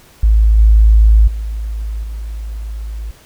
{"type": "tone with level steps", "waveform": "sine", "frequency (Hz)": 54, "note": "A1", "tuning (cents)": -32, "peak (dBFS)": [-6, -4, -18, -21], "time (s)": [0.23, 3.11], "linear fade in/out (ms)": 5, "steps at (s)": [0.58, 1.27, 2.03], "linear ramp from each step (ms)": 10, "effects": ["pink hiss -45 dBFS RMS until 3.25 s"]}